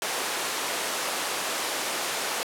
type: high-pass noise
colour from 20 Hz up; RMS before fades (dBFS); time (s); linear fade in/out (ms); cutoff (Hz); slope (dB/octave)
pink; -29; 0.02-2.43; 0; 500; 12
effects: low-pass 12000 Hz 12 dB/octave